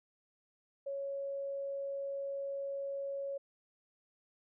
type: tone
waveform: sine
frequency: 554.4 Hz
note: C#5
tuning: in tune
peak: -36 dBFS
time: 0.86-3.38 s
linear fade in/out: 10 ms
effects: none